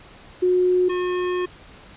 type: tone pair in turn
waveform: sine / square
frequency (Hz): 363.2 / 360.7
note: F#4 / F#4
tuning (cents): -32 / -44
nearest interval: unison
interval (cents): 12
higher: first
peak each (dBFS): -15 / -22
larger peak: first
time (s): 0.42-0.89 / 0.89-1.46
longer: second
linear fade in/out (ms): 10
effects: pink hiss -46 dBFS RMS until 1.96 s + resampled to 8000 Hz